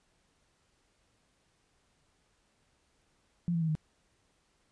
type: tone with pitch steps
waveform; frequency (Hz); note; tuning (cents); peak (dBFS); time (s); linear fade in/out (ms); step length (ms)
sine; 172.8 / 166.72 / 160.86 / 155.2; F3 / E3 / E3 / D#3; -18 / +20 / -42 / -4; -27; 3.48-3.752; 0; 68
effects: pink hiss -72 dBFS RMS until 4.71 s + resampled to 22050 Hz